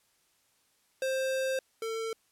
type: tone pair in turn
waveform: square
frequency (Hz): 527 / 448.9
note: C5 / A4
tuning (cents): +12 / +35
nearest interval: minor third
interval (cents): 277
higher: first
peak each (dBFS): -29 / -33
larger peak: first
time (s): 1.02-1.59 / 1.82-2.13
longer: first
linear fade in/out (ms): 2
effects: white hiss -70 dBFS RMS until 2.31 s + low-pass 12000 Hz 12 dB/octave